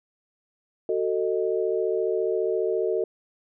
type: chord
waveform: sine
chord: D# diminished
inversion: first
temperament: just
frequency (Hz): 373.4 / 448 / 622.3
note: F#4 / A4 / D#5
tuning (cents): +16 / +31 / 0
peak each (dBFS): -26 / -25 / -30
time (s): 0.89-3.04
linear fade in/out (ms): 2
effects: none